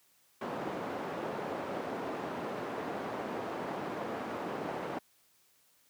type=band-pass noise; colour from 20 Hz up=white; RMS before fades=-38 dBFS; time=0.41-4.99 s; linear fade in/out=5 ms; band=190 to 760 Hz; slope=12 dB/octave; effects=white hiss -68 dBFS RMS until 5.89 s + high-pass 60 Hz 12 dB/octave